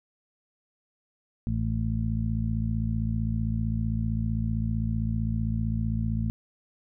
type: harmonic tone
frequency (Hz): 55.5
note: A1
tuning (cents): +16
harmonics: 1 / 2 / 3 / 4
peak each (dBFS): -30 / -28 / -35 / -31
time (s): 1.47-6.3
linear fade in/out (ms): 0
effects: none